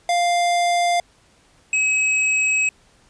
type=tone pair in turn; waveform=square; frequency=698.5 / 2556 Hz; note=F5 / D#7; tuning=0 / +46 cents; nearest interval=octave + minor seventh; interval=2246 cents; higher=second; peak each=-17 dBFS; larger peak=neither; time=0.09-1 / 1.73-2.69 s; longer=second; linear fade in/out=2 ms; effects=pink hiss -56 dBFS RMS until 3.09 s + resampled to 22050 Hz